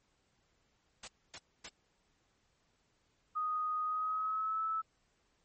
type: noise bursts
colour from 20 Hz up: white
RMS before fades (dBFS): -44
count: 3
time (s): 1.03-1.688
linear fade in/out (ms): 5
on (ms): 46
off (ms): 260
type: tone with pitch glide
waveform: sine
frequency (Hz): 1244.5 to 1307.9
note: D#6 to E6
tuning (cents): 0 to -14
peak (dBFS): -32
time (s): 3.35-4.82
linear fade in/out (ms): 20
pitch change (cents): +86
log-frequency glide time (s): 3.84-4.62
effects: pink hiss -75 dBFS RMS until 5.44 s + MP3 32 kbps